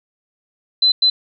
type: tone bursts at uneven times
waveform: sine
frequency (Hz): 4048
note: B7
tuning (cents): +42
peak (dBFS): -10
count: 2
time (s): 0.82-0.92 / 1.02-1.1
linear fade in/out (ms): 5
effects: none